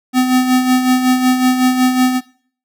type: tone with tremolo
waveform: square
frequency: 254.5 Hz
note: C4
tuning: 48 cents flat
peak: -9 dBFS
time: 0.13-2.21 s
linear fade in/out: 50 ms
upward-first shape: sine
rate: 5.4 Hz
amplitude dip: 55%
effects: noise-tail reverb RT60 0.5 s tail -20 dB re dry